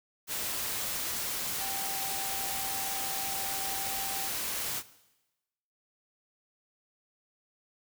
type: tone in noise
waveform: sine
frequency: 780 Hz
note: G5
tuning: 9 cents flat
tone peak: -39 dBFS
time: 1.57-4.31 s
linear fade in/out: 50 ms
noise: white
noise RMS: -34 dBFS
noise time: 0.27-4.83 s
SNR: -8 dB
effects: noise-tail reverb RT60 1.0 s tail -17 dB re dry